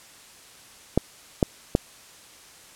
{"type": "clicks", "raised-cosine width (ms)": 2, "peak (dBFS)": -4, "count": 3, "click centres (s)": [0.976, 1.428, 1.751], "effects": ["white hiss -49 dBFS RMS until 2.75 s", "low-pass 10000 Hz 12 dB/octave"]}